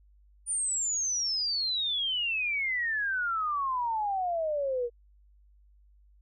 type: exponential sweep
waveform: sine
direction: down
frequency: 9397 to 466.8 Hz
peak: -27 dBFS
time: 0.46-4.9 s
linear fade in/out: 50 ms
effects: added 50 Hz sine -57 dBFS peak until 6.21 s